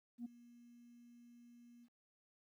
sine tone with ADSR envelope, 238.6 Hz, A#3, 41 cents sharp, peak -39 dBFS, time 0.18-1.89 s, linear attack 72 ms, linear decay 13 ms, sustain -20 dB, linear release 54 ms, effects tanh soft clip ceiling -39 dBFS + 13-bit

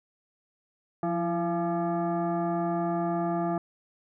sine tone with frequency modulation, 174.61 Hz, F3, in tune, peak -25 dBFS, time 1.03-3.58 s, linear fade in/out 2 ms, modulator 511 Hz, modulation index 1.5, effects none

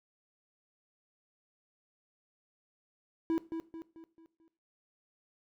triangle tone with echo, 327.2 Hz, E4, 13 cents flat, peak -25 dBFS, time 3.3-3.38 s, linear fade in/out 0 ms, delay 220 ms, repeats 5, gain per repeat -7 dB, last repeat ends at 4.48 s, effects noise-tail reverb RT60 0.4 s tail -17 dB re dry

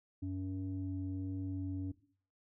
sine tone pair together, 94.5 / 282.1 Hz, F#2 / C#4, +37 / +30 cents, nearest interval octave + perfect fifth, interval 1893 cents, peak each -38 / -38 dBFS, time 0.22-1.92 s, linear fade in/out 10 ms, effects noise-tail reverb RT60 0.5 s tail -17 dB re dry + tanh soft clip ceiling -31 dBFS

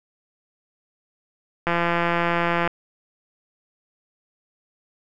click train, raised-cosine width 0.5 ms, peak -7 dBFS, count 173, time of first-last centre 1.67-2.676 s, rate 171 Hz, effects none

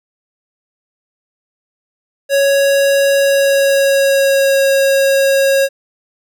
square tone with pitch glide, 555 to 546.1 Hz, C#5 to C#5, +2 to -26 cents, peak -10 dBFS, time 2.29-5.69 s, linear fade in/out 50 ms, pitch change -28 cents, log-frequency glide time 3.17-4.67 s, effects none

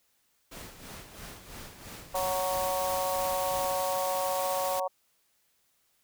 pink noise with tremolo, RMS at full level -43 dBFS, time 0.51-3.82 s, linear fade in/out 10 ms, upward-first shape sine, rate 3 Hz, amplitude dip 60%
harmonic tone, 185.5 Hz, F#3, 5 cents sharp, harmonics 3 / 4 / 5 / 6, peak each -31 / -33 / -35 / -37 dBFS, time 2.14-4.88 s, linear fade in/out 10 ms
white noise, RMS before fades -37 dBFS, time 2.15-4.8 s, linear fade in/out 5 ms
effects white hiss -71 dBFS RMS until 6.03 s

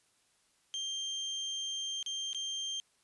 35% pulse tone with dropouts, 3170 Hz, G7, 19 cents sharp, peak -33 dBFS, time 0.74-2.8 s, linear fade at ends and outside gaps 0 ms, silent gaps 2.028-2.062 / 2.331-2.347 s, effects white hiss -71 dBFS RMS until 3.03 s + resampled to 24000 Hz

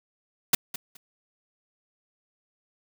white noise with echo, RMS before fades -18 dBFS, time 0.53-0.55 s, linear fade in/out 5 ms, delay 210 ms, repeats 2, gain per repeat -15 dB, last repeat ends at 0.97 s, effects none

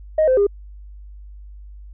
sine tone with pitch steps, 624 / 517 / 404.9 Hz, D#5 / C5 / G#4, +5 / -21 / -44 cents, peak -11 dBFS, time 0.18-0.468 s, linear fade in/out 5 ms, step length 96 ms, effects tanh soft clip ceiling -9 dBFS + added 50 Hz sine -36 dBFS peak until 1.93 s

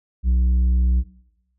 triangle tone with tanh clipping, 61.74 Hz, B1, in tune, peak -16 dBFS, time 0.23-1.04 s, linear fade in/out 50 ms, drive 10 dB, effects noise-tail reverb RT60 0.9 s tail -18 dB re dry

